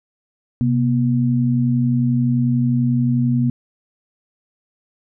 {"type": "tone pair together", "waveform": "sine", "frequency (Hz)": [129.3, 240.6], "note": ["C3", "B3"], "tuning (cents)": [-20, -45], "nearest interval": "major seventh", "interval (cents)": 1075, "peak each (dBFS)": -17, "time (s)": [0.61, 3.5], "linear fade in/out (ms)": 0, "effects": []}